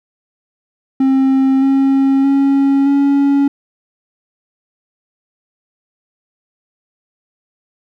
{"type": "tone with pitch steps", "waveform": "triangle", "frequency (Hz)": [266.7, 271, 275.5, 280], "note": ["C4", "C#4", "C#4", "C#4"], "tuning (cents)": [33, -39, -11, 18], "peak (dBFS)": -7, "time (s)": [1, 3.48], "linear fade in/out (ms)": 5, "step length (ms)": 620, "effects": []}